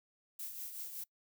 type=noise with tremolo; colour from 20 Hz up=violet; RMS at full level=-42 dBFS; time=0.39-1.04 s; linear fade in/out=5 ms; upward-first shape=triangle; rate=5.3 Hz; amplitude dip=55%; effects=noise-tail reverb RT60 0.1 s tail -24 dB re dry